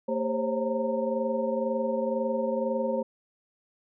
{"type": "tone cluster", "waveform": "sine", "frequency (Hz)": [227.5, 398.7, 527, 549, 921], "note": ["A#3", "G4", "C5", "C#5", "A#5"], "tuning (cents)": [-42, 29, 12, -17, -21], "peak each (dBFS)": [-31, -35, -28, -34, -37], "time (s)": [0.08, 3.03], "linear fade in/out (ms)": 10, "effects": []}